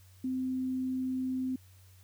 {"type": "tone", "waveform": "sine", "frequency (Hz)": 258.2, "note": "C4", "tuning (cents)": -23, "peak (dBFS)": -30, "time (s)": [0.24, 1.56], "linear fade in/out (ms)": 5, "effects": ["added 93 Hz sine -55 dBFS peak until 2.03 s", "white hiss -64 dBFS RMS until 2.03 s"]}